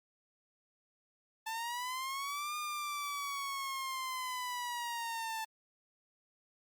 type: linear two-way sweep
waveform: sawtooth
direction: up then down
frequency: 880 to 1214 to 880 Hz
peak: -33 dBFS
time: 1.46-5.45 s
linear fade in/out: 10 ms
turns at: 2.56 s
effects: Opus 48 kbps